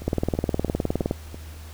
two click trains, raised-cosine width 2 ms, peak -9 / -22 dBFS, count 21 / 5, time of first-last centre 0.08-1.111 / 0.02-1.345 s, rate 19.4 / 3.02 Hz, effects added 78 Hz sine -37 dBFS peak until 1.73 s + pink hiss -47 dBFS RMS until 1.73 s

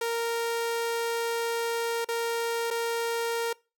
sawtooth tone with dropouts, 464.2 Hz, A#4, 7 cents flat, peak -23 dBFS, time 0.01-3.53 s, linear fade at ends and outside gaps 5 ms, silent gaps 2.047-2.086 / 2.705-2.709 s, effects noise-tail reverb RT60 0.3 s tail -24 dB re dry

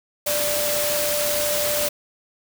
sine tone in noise, 590 Hz, D5, 8 cents sharp, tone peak -24 dBFS, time 0.26-1.89 s, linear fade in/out 10 ms, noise white, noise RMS -24 dBFS, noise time 0.26-1.89 s, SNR -3 dB, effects none

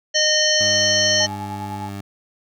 harmonic tone, 613 Hz, D#5, 26 cents flat, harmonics 1 / 3 / 5 / 7 / 9 / 10, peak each -22 / -22 / -22 / -22 / -22 / -22 dBFS, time 0.14-1.27 s, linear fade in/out 20 ms
20% pulse tone, 99.9 Hz, G2, 33 cents sharp, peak -24 dBFS, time 0.6-2.01 s, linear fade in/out 5 ms
sine tone with tremolo, 850 Hz, G#5, 40 cents sharp, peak -27 dBFS, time 1.2-1.89 s, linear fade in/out 0 ms, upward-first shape sine, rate 9.8 Hz, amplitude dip 55%
effects none

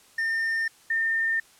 triangle / sine tone pair in turn, 1811 / 1811 Hz, A6 / A6, +49 / +49 cents, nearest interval unison, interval 0 cents, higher neither, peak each -22 dBFS, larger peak neither, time 0.18-0.68 / 0.9-1.4 s, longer neither, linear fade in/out 5 ms, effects white hiss -56 dBFS RMS until 1.59 s + low-pass 11000 Hz 12 dB/octave

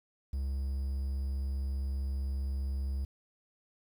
triangle tone, 67.6 Hz, C#2, 43 cents flat, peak -29 dBFS, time 0.33-3.05 s, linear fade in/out 5 ms, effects 10-bit

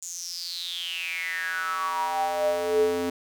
square tone with high-pass filter sweep, 87.1 Hz, F2, 4 cents flat, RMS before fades -28 dBFS, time 0.02-3.1 s, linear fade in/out 5 ms, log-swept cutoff 7100 to 320 Hz, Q 9.4, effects none

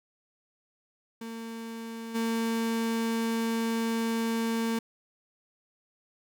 35% pulse tone with level steps, 227.6 Hz, A#3, 41 cents flat, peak -35 / -25 dBFS, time 1.21-4.79 s, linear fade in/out 5 ms, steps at 2.14 s, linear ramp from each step 20 ms, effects none

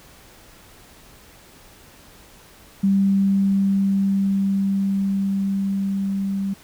sine tone with level ramp, 196 Hz, G3, in tune, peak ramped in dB -14 to -21 dBFS, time 2.83-6.54 s, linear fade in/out 10 ms, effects pink hiss -48 dBFS RMS until 6.63 s

